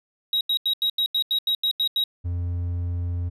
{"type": "tone bursts", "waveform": "triangle", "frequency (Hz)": 3820, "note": "A#7", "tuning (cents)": 42, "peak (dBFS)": -18, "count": 11, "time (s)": [0.33, 2.039], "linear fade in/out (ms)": 2, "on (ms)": 79, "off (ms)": 84}
{"type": "tone", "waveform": "triangle", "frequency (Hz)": 87.31, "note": "F2", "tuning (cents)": 0, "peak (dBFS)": -22, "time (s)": [2.24, 3.3], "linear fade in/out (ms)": 20}
{"effects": ["resampled to 32000 Hz"]}